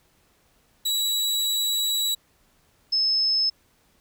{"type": "tone pair in turn", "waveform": ["sawtooth", "sine"], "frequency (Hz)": [3903, 5210], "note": ["B7", "E8"], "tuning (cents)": [-21, -21], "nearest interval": "perfect fourth", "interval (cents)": 500, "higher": "second", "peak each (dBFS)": -19, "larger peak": "neither", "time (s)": [[0.85, 2.15], [2.92, 3.5]], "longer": "first", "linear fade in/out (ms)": 10, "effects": ["pink hiss -63 dBFS RMS until 4 s"]}